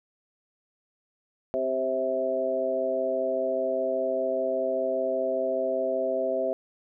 harmonic tone with a mistuned harmonic, 130.5 Hz, C3, 4 cents flat, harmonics 2 / 3 / 4 / 5, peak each -36 / -32 / -29 / -27 dBFS, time 1.54-6.53 s, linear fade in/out 0 ms, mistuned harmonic 4, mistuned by +18 cents, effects none

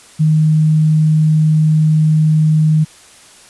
sine tone, 155.56 Hz, D#3, in tune, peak -8 dBFS, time 0.19-2.85 s, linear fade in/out 20 ms, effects white hiss -42 dBFS RMS until 3.49 s + resampled to 24000 Hz

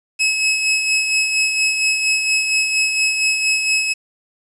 sawtooth tone with tremolo, 2573 Hz, E7, 43 cents flat, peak -10 dBFS, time 0.19-3.94 s, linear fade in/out 20 ms, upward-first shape sine, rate 4.3 Hz, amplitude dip 45%, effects resampled to 24000 Hz + 7-bit

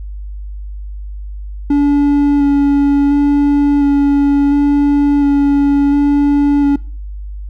triangle tone with vibrato, 284.9 Hz, C#4, 48 cents sharp, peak -6 dBFS, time 1.7-6.76 s, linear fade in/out 5 ms, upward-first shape square, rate 0.71 Hz, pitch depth 11 cents each way, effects noise-tail reverb RT60 0.4 s tail -22 dB re dry + added 50 Hz sine -23 dBFS peak until 7.49 s

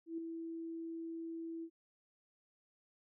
sine tone with ADSR envelope, 329.6 Hz, E4, in tune, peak -36 dBFS, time 0.06-1.7 s, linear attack 120 ms, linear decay 4 ms, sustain -5 dB, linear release 67 ms, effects none

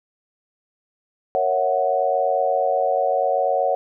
sine chord, F# dominant seventh, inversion first, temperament equal, 466.2 / 554.4 / 659.3 / 740 Hz, A#4 / C#5 / E5 / F#5, 0 / 0 / 0 / 0 cents, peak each -27 / -21 / -25 / -21 dBFS, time 1.35-3.75 s, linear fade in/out 0 ms, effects none

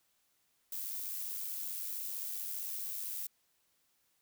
violet noise with amplitude modulation, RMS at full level -38 dBFS, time 0.72-3.27 s, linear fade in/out 5 ms, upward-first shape sine, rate 95.5 Hz, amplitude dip 40%, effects white hiss -75 dBFS RMS until 4.21 s

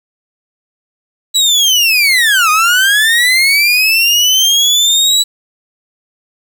30% pulse linear two-way sweep, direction down then up, 3951 to 1222 to 3951 Hz, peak -5 dBFS, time 1.34-5.24 s, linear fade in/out 20 ms, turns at 2.5 s, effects 7-bit

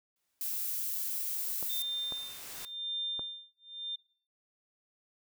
white noise with exponential growth, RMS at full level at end -42 dBFS, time 0.16-2.65 s, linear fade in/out 1 ms, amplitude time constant 540 ms
violet noise, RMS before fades -35 dBFS, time 0.41-1.82 s, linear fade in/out 0 ms
clicks, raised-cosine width 1 ms, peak -29 dBFS, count 3, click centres 1.627 / 2.123 / 3.194 s
sine tone with tremolo, 3600 Hz, A7, 39 cents sharp, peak -32 dBFS, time 1.69-3.96 s, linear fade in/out 10 ms, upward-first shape sine, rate 0.94 Hz, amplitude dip 100%
effects noise-tail reverb RT60 0.5 s tail -21 dB re dry

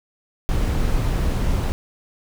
brown noise, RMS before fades -20 dBFS, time 0.49-1.72 s, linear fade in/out 0 ms, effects none

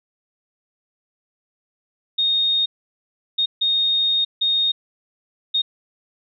sine tone bursts at uneven times, 3704 Hz, A#7, 12 cents flat, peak -16 dBFS, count 5, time 2.18-2.66 / 3.38-3.46 / 3.61-4.25 / 4.41-4.72 / 5.54-5.62 s, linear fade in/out 10 ms, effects none

